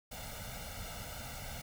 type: noise with comb filter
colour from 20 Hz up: pink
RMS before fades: -44 dBFS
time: 0.11-1.62 s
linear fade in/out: 10 ms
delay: 1.4 ms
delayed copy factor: +0.85
effects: none